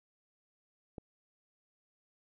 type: click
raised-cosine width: 2 ms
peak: -29 dBFS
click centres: 0.982 s
effects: none